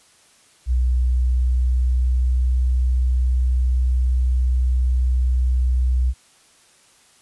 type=tone with pitch glide; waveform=sine; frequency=62 to 62.68 Hz; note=B1 to B1; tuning=+7 to +26 cents; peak=-15 dBFS; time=0.66-6.14 s; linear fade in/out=50 ms; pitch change=+19 cents; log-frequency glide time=0.8-2.58 s; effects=white hiss -54 dBFS RMS until 7.21 s + resampled to 24000 Hz